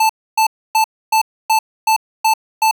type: tone bursts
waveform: square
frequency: 880 Hz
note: A5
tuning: in tune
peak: -11 dBFS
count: 8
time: 0-2.712 s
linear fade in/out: 5 ms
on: 94 ms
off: 280 ms
effects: none